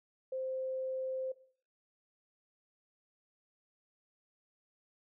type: tone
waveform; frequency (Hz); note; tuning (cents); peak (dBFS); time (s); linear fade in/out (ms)
sine; 522; C5; -4; -35; 0.32-1.32; 5
effects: noise-tail reverb RT60 0.5 s tail -17 dB re dry

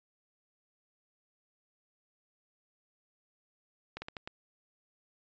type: slowing click train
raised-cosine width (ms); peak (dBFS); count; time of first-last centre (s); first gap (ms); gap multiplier
0.3; -24; 5; 3.97-4.275; 50; 1.29
effects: resampled to 16000 Hz

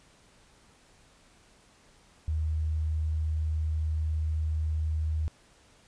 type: tone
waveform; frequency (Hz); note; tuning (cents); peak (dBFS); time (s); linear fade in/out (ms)
sine; 78.2; D#2; +9; -26; 2.28-5.28; 0
effects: pink hiss -60 dBFS RMS until 5.87 s + resampled to 22050 Hz

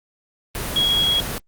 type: tone in noise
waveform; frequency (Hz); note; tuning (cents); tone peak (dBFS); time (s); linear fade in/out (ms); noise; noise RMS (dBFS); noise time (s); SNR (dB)
sine; 3313; G#7; -5; -16; 0.76-1.2; 0; pink; -27; 0.55-1.38; +8
effects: Opus 24 kbps

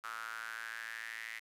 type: tone with high-pass filter sweep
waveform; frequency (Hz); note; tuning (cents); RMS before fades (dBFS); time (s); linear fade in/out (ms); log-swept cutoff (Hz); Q
square; 56.5; A1; +47; -44; 0.03-1.4; 20; 1300 to 2000; 6.7
effects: resampled to 32000 Hz + 10-bit

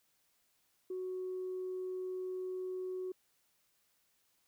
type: tone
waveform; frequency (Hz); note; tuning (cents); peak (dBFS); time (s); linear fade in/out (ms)
sine; 370; F#4; 0; -36; 0.9-3.12; 5
effects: tanh soft clip ceiling -33 dBFS + white hiss -75 dBFS RMS until 4.47 s

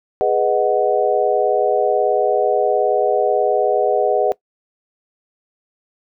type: chord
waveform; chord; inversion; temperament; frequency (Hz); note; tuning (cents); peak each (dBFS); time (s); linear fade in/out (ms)
sine; G# minor seventh; none; equal; 415.3 / 493.9 / 622.3 / 740; G#4 / B4 / D#5 / F#5; 0 / 0 / 0 / 0; -19; 0.21-4.32; 0
effects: noise-tail reverb RT60 0.1 s tail -20 dB re dry

